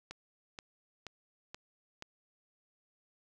click train, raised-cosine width 0.2 ms, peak -26 dBFS, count 5, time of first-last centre 0.11-2.024 s, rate 2.09 Hz, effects none

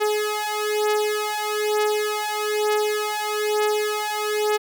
sawtooth beating tone pair, 422.1 / 423.2 Hz, G#4 / G#4, +28 / +33 cents, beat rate 1.1 Hz, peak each -20 dBFS, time 0-4.58 s, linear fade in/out 20 ms, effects none

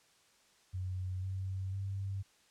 sine tone with pitch steps, 92.5 / 95.05 / 97.66 Hz, F#2 / F#2 / G2, 0 / +47 / -6 cents, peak -35 dBFS, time 0.73-2.23 s, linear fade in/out 20 ms, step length 500 ms, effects white hiss -67 dBFS RMS until 2.5 s + low-pass 8000 Hz 12 dB/octave

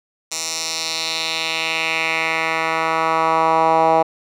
10% pulse tone with band-pass filter sweep, 161.8 Hz, E3, 32 cents flat, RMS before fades -19 dBFS, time 0.31-4.03 s, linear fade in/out 10 ms, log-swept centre 6500 to 760 Hz, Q 2.2, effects none

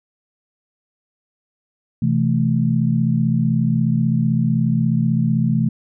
sine chord, A minor, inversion first, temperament equal with one note detuned, 128.64 / 164.81 / 220 Hz, C3 / E3 / A3, -29 / 0 / 0 cents, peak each -19 dBFS, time 2.02-5.69 s, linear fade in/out 5 ms, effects none

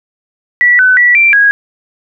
sine tone with pitch steps, 1951 / 1508 / 1950 / 2355 / 1648 Hz, B6 / F#6 / B6 / D7 / G#6, -22 / +32 / -23 / +4 / -14 cents, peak -4 dBFS, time 0.61-1.51 s, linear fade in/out 0 ms, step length 180 ms, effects none

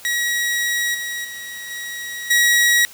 sawtooth tone with level steps, 1911 Hz, A#6, 43 cents sharp, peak -15 / -21 / -27 / -24 / -9 dBFS, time 0.05-2.85 s, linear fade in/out 0 ms, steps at 0.94 / 1.24 / 1.7 / 2.3 s, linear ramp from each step 10 ms, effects white hiss -42 dBFS RMS until 2.93 s

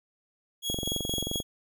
sawtooth tone with tremolo, 3322 Hz, G#7, in tune, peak -26 dBFS, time 0.62-1.43 s, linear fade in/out 50 ms, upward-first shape square, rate 4.2 Hz, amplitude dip 40%
click train, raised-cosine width 2 ms, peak -19 dBFS, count 17, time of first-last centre 0.7-1.402 s, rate 22.8 Hz
effects none

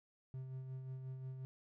triangle tone with tremolo, 130.81 Hz, C3, in tune, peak -40 dBFS, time 0.34-1.45 s, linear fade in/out 0 ms, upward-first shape sine, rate 5.6 Hz, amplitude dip 40%, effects none

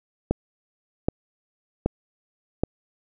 click train, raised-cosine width 2 ms, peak -7 dBFS, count 4, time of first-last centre 0.31-2.636 s, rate 1.29 Hz, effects none

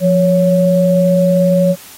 sine tone pair together, 175.5 / 557.6 Hz, F3 / C#5, +9 / +10 cents, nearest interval octave + minor sixth, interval 2001 cents, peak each -11 dBFS, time 0-1.76 s, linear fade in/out 50 ms, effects white hiss -37 dBFS RMS until 1.97 s + AAC 48 kbps

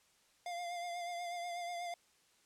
square tone with vibrato, 698.5 Hz, F5, in tune, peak -40 dBFS, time 0.46-1.94 s, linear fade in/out 2 ms, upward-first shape triangle, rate 8.2 Hz, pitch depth 38 cents each way, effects white hiss -70 dBFS RMS until 2.45 s + low-pass 9000 Hz 12 dB/octave

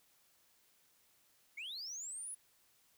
sine linear sweep, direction up, 2093 to 10548 Hz, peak -40 dBFS, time 1.57-2.35 s, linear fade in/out 10 ms, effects tanh soft clip ceiling -41 dBFS + white hiss -71 dBFS RMS until 2.97 s

